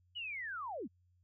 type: linear sweep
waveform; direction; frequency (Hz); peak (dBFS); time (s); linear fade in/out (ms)
sine; down; 2991 to 164.81; -39; 0.15-0.88; 20
effects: added 89 Hz sine -68 dBFS peak until 1.23 s